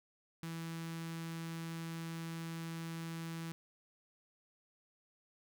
sawtooth tone with notch filter, 164.81 Hz, E3, in tune, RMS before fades -43 dBFS, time 0.43-3.52 s, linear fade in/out 0 ms, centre 590 Hz, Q 1, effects none

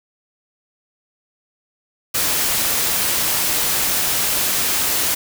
white noise, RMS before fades -19 dBFS, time 2.14-5.15 s, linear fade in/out 10 ms, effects none

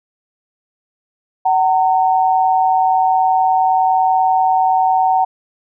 sine tone pair together, 754 / 915.1 Hz, F#5 / A#5, +32 / -32 cents, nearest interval minor third, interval 336 cents, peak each -12 / -16 dBFS, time 1.45-5.25 s, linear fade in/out 10 ms, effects none

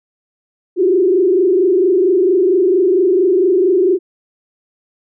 sine tone with frequency modulation, 370 Hz, F#4, in tune, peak -9 dBFS, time 0.76-3.99 s, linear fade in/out 50 ms, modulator 24.4 Hz, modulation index 1.2, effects none

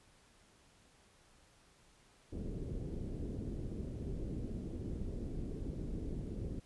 pink low-pass noise, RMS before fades -41 dBFS, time 2.32-6.6 s, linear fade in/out 10 ms, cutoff 410 Hz, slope 24 dB/octave, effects pink hiss -66 dBFS RMS until 6.65 s + resampled to 24000 Hz

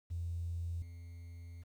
triangle tone with level steps, 85.2 Hz, F2, 42 cents flat, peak -32 / -44 dBFS, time 0.1-1.64 s, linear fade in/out 20 ms, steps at 0.82 s, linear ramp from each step 2 ms, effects tanh soft clip ceiling -34 dBFS + 11-bit

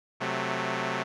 5% pulse chord, F# diminished, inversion second, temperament equal, 130.81 / 185 / 220 Hz, C3 / F#3 / A3, 0 / 0 / 0 cents, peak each -21 dBFS, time 0.2-1.04 s, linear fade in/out 20 ms, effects low-pass 4000 Hz 12 dB/octave

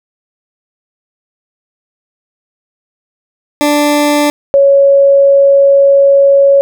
20% pulse / sine tone pair in turn, 293.7 / 555.7 Hz, D4 / C#5, 0 / +4 cents, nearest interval major seventh, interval 1104 cents, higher second, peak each -3 dBFS, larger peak neither, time 3.61-4.3 / 4.54-6.61 s, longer second, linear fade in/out 0 ms, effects none

